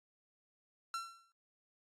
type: tone with exponential decay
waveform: 45% pulse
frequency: 1354 Hz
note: E6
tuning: 46 cents sharp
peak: -35 dBFS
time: 0.94-1.32 s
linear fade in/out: 1 ms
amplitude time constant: 82 ms
effects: low-pass 10000 Hz 12 dB/octave + AAC 48 kbps